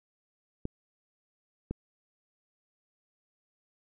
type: clicks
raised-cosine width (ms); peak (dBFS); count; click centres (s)
3; -20; 2; 0.654 / 1.71
effects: none